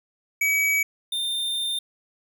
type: tone pair in turn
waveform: square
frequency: 2276 / 3613 Hz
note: C#7 / A7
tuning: +45 / +45 cents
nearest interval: minor sixth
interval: 800 cents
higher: second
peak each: -20 / -25 dBFS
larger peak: first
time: 0.41-0.83 / 1.12-1.79 s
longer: second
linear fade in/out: 5 ms
effects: none